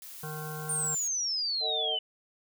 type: noise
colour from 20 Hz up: blue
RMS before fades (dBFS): -45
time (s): 0.02-1.08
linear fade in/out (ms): 2
type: harmonic tone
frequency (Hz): 153.9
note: D#3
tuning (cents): -19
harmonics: 1 / 3 / 5 / 7 / 9 / 10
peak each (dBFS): -38 / -43 / -45 / -46 / -48 / -48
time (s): 0.23-0.95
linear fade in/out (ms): 5
type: exponential sweep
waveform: sine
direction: down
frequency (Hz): 9090 to 2960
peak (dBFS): -28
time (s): 0.69-1.99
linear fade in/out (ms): 5
type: chord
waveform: sine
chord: D# diminished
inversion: second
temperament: just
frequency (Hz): 448 / 622.3 / 746.7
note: A4 / D#5 / F#5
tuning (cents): +31 / 0 / +16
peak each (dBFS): -37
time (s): 1.6-1.99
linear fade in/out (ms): 50
effects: none